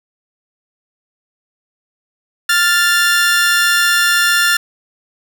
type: tone pair together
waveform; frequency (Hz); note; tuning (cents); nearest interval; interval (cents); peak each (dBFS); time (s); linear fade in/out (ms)
sawtooth; 1396.9 / 1761.5; F6 / A6; 0 / +1; major third; 401; -10; 2.49-4.57; 5
effects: none